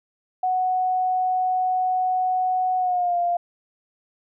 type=tone with pitch glide; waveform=sine; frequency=740 to 698.5 Hz; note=F#5 to F5; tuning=0 to 0 cents; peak=-19 dBFS; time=0.43-3.37 s; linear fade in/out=5 ms; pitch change=-100 cents; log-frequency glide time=2.78-3.17 s; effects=none